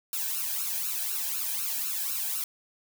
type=noise with flanger; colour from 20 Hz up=blue; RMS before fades=-31 dBFS; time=0.13-2.44 s; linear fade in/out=2 ms; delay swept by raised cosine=0.73 to 1.26 ms; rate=4 Hz; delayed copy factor=+0.9; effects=none